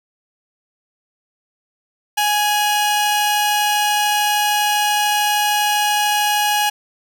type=tone pair together; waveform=sawtooth; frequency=833 / 2899 Hz; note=G#5 / F#7; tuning=+5 / -36 cents; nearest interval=octave + minor seventh; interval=2159 cents; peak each=-12 / -19 dBFS; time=2.17-6.7 s; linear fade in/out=10 ms; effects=none